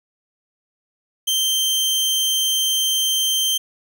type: tone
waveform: sawtooth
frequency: 3136 Hz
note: G7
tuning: in tune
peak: -14 dBFS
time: 1.27-3.58 s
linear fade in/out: 10 ms
effects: none